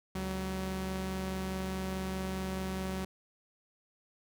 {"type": "tone pair together", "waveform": "sawtooth", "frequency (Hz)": [71.19, 188.8], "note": ["C#2", "F#3"], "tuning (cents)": [47, 35], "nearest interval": "octave + perfect fourth", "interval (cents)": 1688, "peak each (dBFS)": [-36, -31], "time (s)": [0.15, 3.05], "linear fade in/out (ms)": 5, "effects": []}